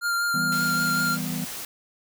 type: tone with vibrato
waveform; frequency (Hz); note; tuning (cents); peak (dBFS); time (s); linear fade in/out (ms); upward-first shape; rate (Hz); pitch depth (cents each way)
square; 1396.9; F6; 0; -23; 0.01-1.18; 50; sine; 5.2; 14
type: chord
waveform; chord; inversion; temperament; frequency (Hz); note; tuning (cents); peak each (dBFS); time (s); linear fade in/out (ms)
triangle; E minor; none; equal; 164.81 / 196 / 246.9; E3 / G3 / B3; 0 / 0 / 0; -29 / -31 / -30; 0.34-1.45; 5
type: noise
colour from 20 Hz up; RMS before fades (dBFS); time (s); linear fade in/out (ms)
white; -35; 0.52-1.65; 2
effects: none